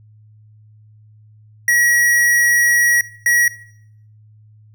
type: tone bursts at uneven times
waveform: square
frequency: 1913 Hz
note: A#6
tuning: 44 cents sharp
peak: -12 dBFS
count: 2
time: 1.68-3.01 / 3.26-3.48 s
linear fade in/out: 2 ms
effects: noise-tail reverb RT60 0.7 s tail -19 dB re dry + added 107 Hz sine -44 dBFS peak until 4.74 s